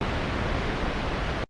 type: low-pass noise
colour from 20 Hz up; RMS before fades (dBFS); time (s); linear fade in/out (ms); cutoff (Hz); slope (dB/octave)
pink; -27; 0.01-1.44; 0; 3100; 12
effects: low-pass 6000 Hz 12 dB/octave + Opus 32 kbps